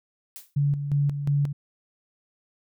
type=noise with exponential decay; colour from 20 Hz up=blue; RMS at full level=-37 dBFS; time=0.36-0.55 s; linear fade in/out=0 ms; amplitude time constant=40 ms
type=tone with tremolo; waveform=sine; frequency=143 Hz; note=D3; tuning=46 cents flat; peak=-19 dBFS; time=0.56-1.53 s; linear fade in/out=10 ms; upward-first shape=square; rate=2.8 Hz; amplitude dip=60%
effects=none